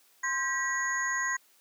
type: tone cluster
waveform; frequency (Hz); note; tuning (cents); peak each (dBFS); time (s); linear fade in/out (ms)
sine; 1048 / 1594 / 1929 / 6680; C6 / G6 / B6 / G#8; +2 / +28 / -41 / +9; -34 / -35 / -30 / -36; 0.23-1.37; 10
effects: white hiss -63 dBFS RMS until 1.6 s + high-pass 300 Hz 12 dB/octave